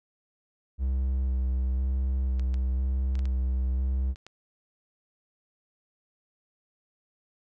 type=tone with vibrato; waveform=triangle; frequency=64.7 Hz; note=C2; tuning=19 cents flat; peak=-22 dBFS; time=0.78-4.15 s; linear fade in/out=50 ms; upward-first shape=square; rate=1 Hz; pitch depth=18 cents each way
type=clicks; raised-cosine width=0.2 ms; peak=-28 dBFS; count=7; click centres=2.396 / 2.542 / 3.154 / 3.192 / 3.255 / 4.159 / 4.266 s
effects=none